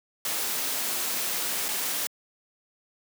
white noise with dropouts, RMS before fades -29 dBFS, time 0.25-2.07 s, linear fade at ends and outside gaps 2 ms, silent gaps 1.684-1.687 s, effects high-pass 200 Hz 12 dB/octave

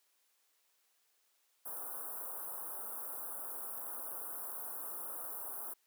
white band-stop noise, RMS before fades -43 dBFS, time 1.65-5.74 s, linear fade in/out 10 ms, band 1400 to 9800 Hz, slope 48 dB/octave, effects white hiss -75 dBFS RMS until 5.86 s + high-pass 400 Hz 12 dB/octave

